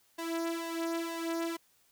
sawtooth tone with flanger, 332.3 Hz, E4, 14 cents sharp, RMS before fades -35 dBFS, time 0.18-1.57 s, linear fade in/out 10 ms, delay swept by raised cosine 1.9 to 3.2 ms, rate 2.1 Hz, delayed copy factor +0.75, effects white hiss -68 dBFS RMS until 1.91 s

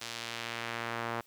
sawtooth tone with band-pass filter sweep, 116.54 Hz, A#2, in tune, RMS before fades -38 dBFS, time 0.01-1.21 s, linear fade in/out 5 ms, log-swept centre 4800 to 1100 Hz, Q 0.96, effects white hiss -64 dBFS RMS until 1.26 s

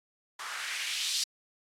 blue noise with band-pass filter sweep, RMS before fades -34 dBFS, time 0.39-1.24 s, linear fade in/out 5 ms, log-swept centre 1100 to 4700 Hz, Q 2.1, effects low-pass 10000 Hz 12 dB/octave + AAC 64 kbps

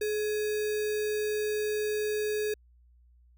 sine tone with sample-and-hold, 424.3 Hz, G#4, 37 cents sharp, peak -27 dBFS, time 0.01-2.54 s, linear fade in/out 5 ms, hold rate 2100 Hz, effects added 60 Hz sine -57 dBFS peak until 3.37 s

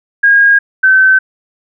sine tone pair in turn, 1630 / 1535.1 Hz, G#6 / G6, -33 / -37 cents, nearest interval minor second, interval 104 cents, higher first, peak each -4 dBFS, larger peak neither, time 0.23-0.59 / 0.83-1.19 s, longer neither, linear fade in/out 10 ms, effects none

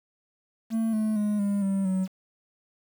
triangle tone with pitch steps, 224.2 / 216.4 / 208.9 / 201.7 / 194.73 / 187.99 Hz, A3 / A3 / G#3 / G3 / G3 / F#3, +33 / -29 / +10 / +50 / -11 / +28 cents, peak -21 dBFS, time 0.7-2.08 s, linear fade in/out 50 ms, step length 230 ms, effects 8-bit

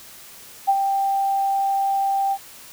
sine tone with ADSR envelope, 786 Hz, G5, 4 cents sharp, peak -12 dBFS, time 0.67-2.38 s, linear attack 22 ms, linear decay 48 ms, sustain -6 dB, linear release 57 ms, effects white hiss -43 dBFS RMS until 2.72 s

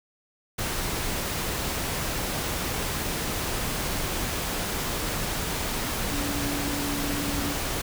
sine tone in noise, 286.4 Hz, D4, 43 cents flat, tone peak -31 dBFS, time 6.11-7.54 s, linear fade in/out 10 ms, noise pink, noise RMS -29 dBFS, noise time 0.58-7.82 s, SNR -5 dB, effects none

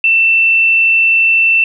sine tone, 2677 Hz, E7, 26 cents sharp, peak -7 dBFS, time 0.04-1.64 s, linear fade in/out 2 ms, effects none

